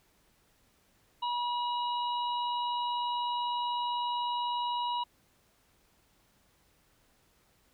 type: harmonic tone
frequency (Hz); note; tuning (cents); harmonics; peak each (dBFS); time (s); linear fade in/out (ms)
966; B5; -39; 1 / 3 / 4; -30 / -40 / -42; 1.22-5.04; 10
effects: pink hiss -68 dBFS RMS until 7.73 s